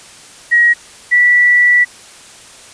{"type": "tone pair in turn", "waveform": "sine", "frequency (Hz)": [1900, 1955.7], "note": ["A#6", "B6"], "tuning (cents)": [33, -17], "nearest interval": "minor second", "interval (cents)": 50, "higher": "second", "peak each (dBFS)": -6, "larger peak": "neither", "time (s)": [[0.51, 0.74], [1.11, 1.85]], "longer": "second", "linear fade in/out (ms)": 20, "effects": ["white hiss -38 dBFS RMS until 2.73 s", "resampled to 22050 Hz"]}